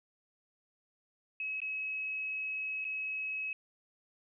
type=tone with dropouts; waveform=sine; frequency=2564 Hz; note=E7; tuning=49 cents flat; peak=-34 dBFS; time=1.4-3.53 s; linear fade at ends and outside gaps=2 ms; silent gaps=1.603-1.617 / 2.844-2.85 s; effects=none